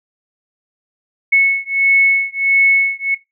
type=beating tone pair; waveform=sine; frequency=2200 / 2201.5 Hz; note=C#7 / C#7; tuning=-14 / -13 cents; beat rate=1.5 Hz; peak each=-13 dBFS; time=1.32-3.15 s; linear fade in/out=10 ms; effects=noise-tail reverb RT60 0.2 s tail -18 dB re dry